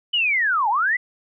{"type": "linear two-way sweep", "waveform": "sine", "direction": "down then up", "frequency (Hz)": [3016, 791, 2044], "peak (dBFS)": -17, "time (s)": [0.13, 0.97], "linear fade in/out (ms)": 10, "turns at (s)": 0.69, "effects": []}